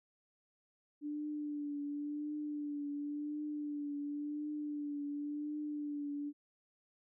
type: tone with vibrato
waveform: sine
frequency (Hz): 293.7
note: D4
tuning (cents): 0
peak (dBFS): -37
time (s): 1.01-6.33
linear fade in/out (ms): 50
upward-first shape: triangle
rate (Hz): 0.93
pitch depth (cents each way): 38
effects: none